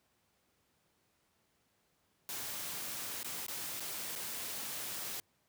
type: noise with dropouts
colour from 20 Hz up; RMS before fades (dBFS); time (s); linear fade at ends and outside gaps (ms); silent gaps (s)
white; -41; 2.29-5.2; 1; 3.231-3.245 / 3.465-3.482 / 3.799-3.804 / 4.154-4.159
effects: pink hiss -75 dBFS RMS until 5.48 s + high-pass 80 Hz 12 dB/octave